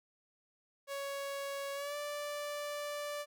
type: tone with pitch glide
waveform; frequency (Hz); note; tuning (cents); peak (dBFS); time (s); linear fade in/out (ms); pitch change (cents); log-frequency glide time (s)
sawtooth; 557 to 585.7; C#5 to D5; +8 to -5; -34; 0.87-3.26; 50; +87; 1.74-1.96
effects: none